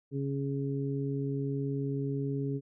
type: harmonic tone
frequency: 138.59 Hz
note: C#3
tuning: in tune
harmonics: 1 / 2 / 3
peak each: -32 / -35 / -37 dBFS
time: 0.11-2.61 s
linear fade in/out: 50 ms
effects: none